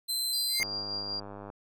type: tone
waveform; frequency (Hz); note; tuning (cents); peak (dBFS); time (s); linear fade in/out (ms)
sawtooth; 4082; C8; -44; -26; 0.08-0.61; 20
type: tone with tremolo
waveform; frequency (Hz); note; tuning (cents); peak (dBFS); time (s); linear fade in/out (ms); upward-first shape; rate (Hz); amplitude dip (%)
sine; 4774; D8; +28; -31; 0.33-1.2; 5; sine; 5.2; 40
type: tone with exponential growth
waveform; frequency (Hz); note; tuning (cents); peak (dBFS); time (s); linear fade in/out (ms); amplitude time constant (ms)
square; 2114; C7; +17; -23; 0.48-0.63; 0; 31
type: click train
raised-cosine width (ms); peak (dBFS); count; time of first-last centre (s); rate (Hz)
1; -29; 92; 0.6-1.501; 101
effects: none